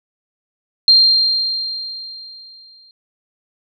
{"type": "tone with exponential decay", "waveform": "sine", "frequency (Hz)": 4186, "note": "C8", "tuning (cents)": 0, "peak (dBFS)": -5, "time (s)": [0.88, 2.91], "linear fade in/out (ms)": 1, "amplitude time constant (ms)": 440, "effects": []}